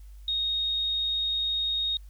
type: tone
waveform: sine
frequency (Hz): 3729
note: A#7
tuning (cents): 0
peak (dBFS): -25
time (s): 0.28-1.97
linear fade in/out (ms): 2
effects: added 50 Hz sine -43 dBFS peak until 2.09 s + white hiss -65 dBFS RMS until 2.09 s